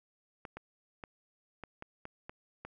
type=clicks; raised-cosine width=0.5 ms; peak=-28 dBFS; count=8; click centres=0.452 / 0.57 / 1.038 / 1.637 / 1.824 / 2.054 / 2.295 / 2.65 s; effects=none